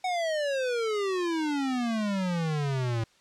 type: exponential sweep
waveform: square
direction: down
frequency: 750 to 111.1 Hz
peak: -27 dBFS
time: 0.04-3.04 s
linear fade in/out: 5 ms
effects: white hiss -62 dBFS RMS until 3.2 s + low-pass 6000 Hz 12 dB/octave